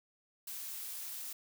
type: noise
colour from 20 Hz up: blue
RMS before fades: -43 dBFS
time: 0.47-1.33 s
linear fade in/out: 5 ms
effects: none